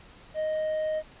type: tone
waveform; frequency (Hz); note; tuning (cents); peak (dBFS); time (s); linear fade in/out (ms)
triangle; 622.3; D#5; 0; -24; 0.34-1.03; 50
effects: pink hiss -52 dBFS RMS until 1.2 s + resampled to 8000 Hz

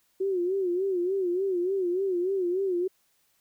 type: tone with vibrato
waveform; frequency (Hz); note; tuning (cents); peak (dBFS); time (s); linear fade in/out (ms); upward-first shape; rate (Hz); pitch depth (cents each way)
sine; 370; F#4; 0; -24; 0.2-2.88; 10; sine; 3.4; 110
effects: white hiss -69 dBFS RMS until 3.4 s

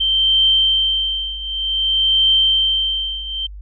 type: tone with tremolo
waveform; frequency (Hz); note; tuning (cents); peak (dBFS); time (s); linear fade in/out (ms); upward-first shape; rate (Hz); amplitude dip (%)
sine; 3127; G7; -5; -10; 0-3.47; 10; triangle; 0.54; 85
effects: added 50 Hz sine -31 dBFS peak until 3.61 s

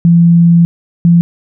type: tone pair in turn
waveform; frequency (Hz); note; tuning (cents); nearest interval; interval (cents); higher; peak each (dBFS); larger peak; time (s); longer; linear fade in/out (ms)
sine; 169.9 / 170.88; F3 / F3; -47 / -37; unison; 10; second; -3; neither; 0.05-0.65 / 1.05-1.21; first; 0
effects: none

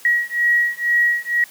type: beating tone pair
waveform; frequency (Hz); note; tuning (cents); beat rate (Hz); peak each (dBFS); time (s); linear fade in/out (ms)
sine; 1907 / 1909.1; A#6 / A#6; +39 / +41; 2.1; -18 / -18; 0.05-1.44; 2
effects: white hiss -44 dBFS RMS until 1.5 s + high-pass 150 Hz 12 dB/octave

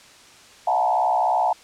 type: tone with frequency modulation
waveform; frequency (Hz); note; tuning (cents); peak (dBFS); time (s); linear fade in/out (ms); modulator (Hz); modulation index
sine; 797; G5; +28; -17; 0.67-1.53; 5; 63.3; 2.1
effects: white hiss -48 dBFS RMS until 1.63 s + low-pass 7000 Hz 12 dB/octave

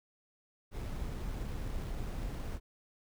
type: noise with sample-and-hold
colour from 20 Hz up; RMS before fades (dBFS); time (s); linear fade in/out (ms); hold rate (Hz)
brown; -38; 0.71-2.6; 50; 7350
effects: none

